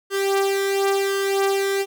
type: tone with flanger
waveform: sawtooth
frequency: 393.1 Hz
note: G4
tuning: 5 cents sharp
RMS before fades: -21 dBFS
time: 0.1-1.86 s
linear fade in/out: 50 ms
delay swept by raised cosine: 1.9 to 3.1 ms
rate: 0.94 Hz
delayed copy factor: +0.7
effects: none